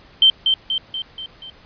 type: tone with echo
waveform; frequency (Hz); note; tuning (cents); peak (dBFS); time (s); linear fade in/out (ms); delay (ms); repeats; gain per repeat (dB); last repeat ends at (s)
sine; 3120; G7; -9; -8; 0.22-0.3; 2; 240; 5; -5; 1.5
effects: pink hiss -48 dBFS RMS until 1.65 s + resampled to 11025 Hz